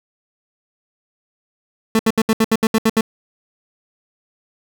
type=tone bursts; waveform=30% pulse; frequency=221.9 Hz; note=A3; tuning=15 cents sharp; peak=-9 dBFS; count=10; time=1.95-3.009 s; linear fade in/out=2 ms; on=42 ms; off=71 ms; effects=none